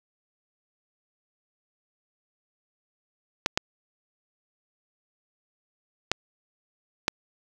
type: clicks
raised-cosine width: 0.2 ms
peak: -4 dBFS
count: 4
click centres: 3.461 / 3.575 / 6.116 / 7.081 s
effects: 7-bit